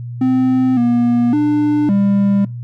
triangle tone with pitch steps, 258 / 239.3 / 297.3 / 199.6 Hz, C4 / A#3 / D4 / G3, -24 / +46 / +21 / +32 cents, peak -9 dBFS, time 0.21-2.45 s, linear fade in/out 5 ms, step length 560 ms, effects noise-tail reverb RT60 0.3 s tail -22 dB re dry + added 120 Hz sine -24 dBFS peak until 2.63 s

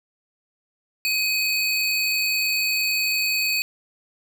square tone pair together, 2518 / 4487 Hz, D#7 / C#8, +20 / +20 cents, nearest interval minor seventh, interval 1000 cents, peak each -23 / -25 dBFS, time 1.05-3.62 s, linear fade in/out 0 ms, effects none

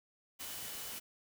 sine tone in noise, 2984 Hz, F#7, 14 cents sharp, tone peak -55 dBFS, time 0.39-1 s, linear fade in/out 20 ms, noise white, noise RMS -44 dBFS, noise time 0.39-1 s, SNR -14 dB, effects none

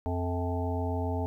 harmonic tone with a mistuned harmonic, 87.31 Hz, F2, in tune, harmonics 1 / 3 / 5 / 7 / 9 / 10, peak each -30 / -35 / -37 / -38 / -40 / -40 dBFS, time 0.06-1.26 s, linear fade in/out 0 ms, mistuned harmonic 7, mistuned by +91 cents, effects 11-bit

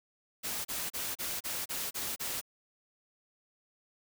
white noise bursts, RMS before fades -36 dBFS, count 8, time 0.43-2.414 s, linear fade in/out 20 ms, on 220 ms, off 32 ms, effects none

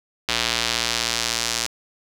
square tone with band-pass filter sweep, 58.2 Hz, A#1, 2 cents flat, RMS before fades -24 dBFS, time 0.28-1.67 s, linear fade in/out 10 ms, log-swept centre 3800 to 5800 Hz, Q 1.3, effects 7-bit

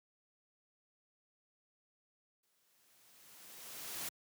white noise with exponential growth, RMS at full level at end -40 dBFS, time 2.43-4.09 s, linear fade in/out 5 ms, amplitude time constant 360 ms, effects high-pass 100 Hz 12 dB/octave

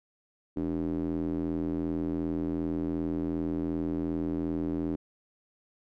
square tone with band-pass filter, 41.34 Hz, E1, 6 cents sharp, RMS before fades -31 dBFS, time 0.56-4.96 s, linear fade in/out 10 ms, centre 300 Hz, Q 3.5, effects none

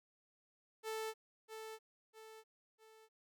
sawtooth tone with echo, 440 Hz, A4, in tune, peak -36 dBFS, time 0.83-1.14 s, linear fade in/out 50 ms, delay 650 ms, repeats 3, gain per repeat -7 dB, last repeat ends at 3.09 s, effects none

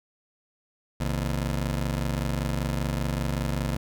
25% pulse ring-modulated tone, 95.9 Hz, G2, 37 cents flat, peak -19 dBFS, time 1-3.77 s, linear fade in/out 5 ms, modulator 35.4 Hz, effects none

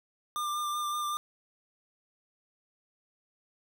square tone with vibrato, 1195 Hz, D6, 30 cents sharp, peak -31 dBFS, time 0.36-1.17 s, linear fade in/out 0 ms, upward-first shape sine, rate 5.3 Hz, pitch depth 18 cents each way, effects none

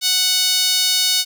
sawtooth tone with high-pass filter, 740 Hz, F#5, in tune, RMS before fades -17 dBFS, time 0.01-1.25 s, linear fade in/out 50 ms, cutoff 4000 Hz, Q 2.3, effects none

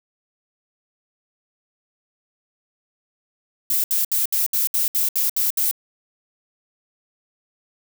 violet noise bursts, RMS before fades -20 dBFS, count 10, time 3.7-5.712 s, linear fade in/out 2 ms, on 140 ms, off 68 ms, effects none

